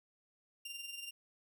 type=tone with amplitude modulation; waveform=sawtooth; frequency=2788 Hz; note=F7; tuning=4 cents flat; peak=-38 dBFS; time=0.65-1.11 s; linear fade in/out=5 ms; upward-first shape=sine; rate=21.3 Hz; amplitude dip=55%; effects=none